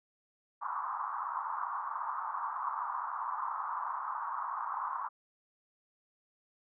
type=band-pass noise; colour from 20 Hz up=pink; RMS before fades=-37 dBFS; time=0.61-5.09 s; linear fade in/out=20 ms; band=950 to 1200 Hz; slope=48 dB/octave; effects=none